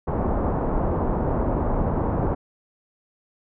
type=low-pass noise; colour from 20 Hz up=pink; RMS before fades=-23 dBFS; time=0.07-2.35 s; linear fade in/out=10 ms; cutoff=1000 Hz; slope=24 dB/octave; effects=none